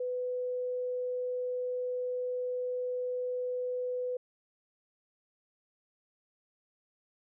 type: tone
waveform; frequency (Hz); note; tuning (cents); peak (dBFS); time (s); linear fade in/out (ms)
sine; 499; B4; +18; -31; 0-4.17; 5
effects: none